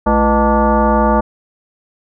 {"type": "tone with frequency modulation", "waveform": "sine", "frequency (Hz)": 335.5, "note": "E4", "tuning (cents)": 31, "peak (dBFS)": -9, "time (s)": [0.06, 1.21], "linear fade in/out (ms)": 10, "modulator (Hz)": 276, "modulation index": 2.9, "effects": []}